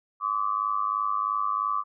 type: tone with amplitude modulation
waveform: sine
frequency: 1150 Hz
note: D6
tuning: 37 cents flat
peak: -20 dBFS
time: 0.2-1.84 s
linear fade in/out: 50 ms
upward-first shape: sine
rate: 103 Hz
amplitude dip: 90%
effects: none